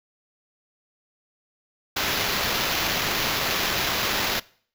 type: noise with sample-and-hold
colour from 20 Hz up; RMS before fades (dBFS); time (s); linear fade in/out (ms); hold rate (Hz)
violet; -25; 1.96-4.4; 10; 8820
effects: noise-tail reverb RT60 0.5 s tail -22 dB re dry